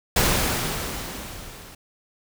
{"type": "noise with level ramp", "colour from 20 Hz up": "pink", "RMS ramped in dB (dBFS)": [-18, -44], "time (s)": [0.16, 1.75], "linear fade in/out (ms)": 5, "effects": []}